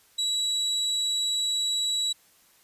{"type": "tone", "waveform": "35% pulse", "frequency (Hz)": 3906, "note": "B7", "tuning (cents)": -20, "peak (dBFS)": -22, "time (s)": [0.18, 2.13], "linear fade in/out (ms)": 10, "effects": ["white hiss -60 dBFS RMS until 2.63 s", "resampled to 32000 Hz"]}